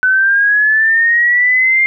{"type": "linear sweep", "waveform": "sine", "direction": "up", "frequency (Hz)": [1500, 2118], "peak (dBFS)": -8, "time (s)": [0.03, 1.86], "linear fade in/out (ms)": 0, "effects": []}